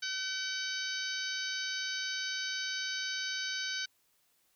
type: harmonic tone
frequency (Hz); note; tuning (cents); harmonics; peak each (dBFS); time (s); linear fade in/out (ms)
762; G5; -49; 2 / 3 / 4 / 5 / 6 / 7 / 8; -38 / -44 / -42 / -42 / -40 / -46 / -44; 0.02-3.86; 10
effects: white hiss -72 dBFS RMS until 4.55 s